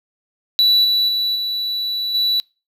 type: tone with level steps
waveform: triangle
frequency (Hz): 3947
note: B7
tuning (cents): -2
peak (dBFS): -9 / -12 / -15 / -18 / -13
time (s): 0.59-2.4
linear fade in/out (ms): 0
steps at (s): 0.84 / 1.08 / 1.35 / 2.14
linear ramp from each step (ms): 10
effects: noise-tail reverb RT60 0.3 s tail -25 dB re dry